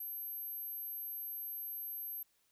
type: tone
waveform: sine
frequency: 12440 Hz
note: G9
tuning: 14 cents flat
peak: -40 dBFS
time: 0-2.23 s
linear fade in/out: 5 ms
effects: white hiss -75 dBFS RMS until 2.51 s